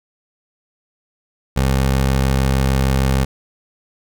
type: tone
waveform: 20% pulse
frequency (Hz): 66.5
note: C2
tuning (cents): +29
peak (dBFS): -9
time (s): 1.56-3.25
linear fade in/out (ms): 10
effects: none